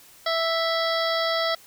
harmonic tone, 659.3 Hz, E5, in tune, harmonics 1 / 2 / 3 / 5 / 6 / 7 / 8, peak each -25 / -28 / -30 / -32 / -33 / -33 / -34 dBFS, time 0.26-1.55 s, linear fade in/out 5 ms, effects white hiss -51 dBFS RMS until 1.66 s

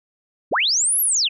sine linear two-way sweep, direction up then down, 88.4 to 11840 to 2382 Hz, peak -16 dBFS, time 0.51-1.29 s, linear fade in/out 20 ms, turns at 1.01 s, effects none

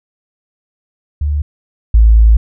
sine tone pair in turn, 73.42 / 55.11 Hz, D2 / A1, 0 / +3 cents, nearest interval perfect fourth, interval 497 cents, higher first, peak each -12 / -3 dBFS, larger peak second, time 1.21-1.42 / 1.94-2.37 s, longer second, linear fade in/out 5 ms, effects none

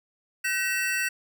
square tone cluster, 1522 / 1906 / 2672 Hz, F#6 / A#6 / E7, +48 / +38 / +23 cents, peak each -30 dBFS, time 0.44-1.09 s, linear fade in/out 10 ms, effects none

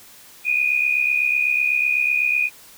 sine tone pair together, 2411 / 2479 Hz, D7 / D#7, +45 / -7 cents, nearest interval unison, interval 48 cents, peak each -22 / -18 dBFS, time 0.44-2.5 s, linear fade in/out 50 ms, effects white hiss -46 dBFS RMS until 2.77 s

